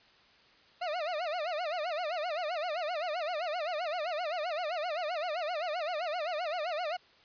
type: tone with vibrato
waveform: 40% pulse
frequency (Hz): 659.3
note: E5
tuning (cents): 0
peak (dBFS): -31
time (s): 0.81-6.97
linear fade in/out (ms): 10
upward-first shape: sine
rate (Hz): 7.7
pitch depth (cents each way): 190
effects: white hiss -61 dBFS RMS until 7.24 s + resampled to 11025 Hz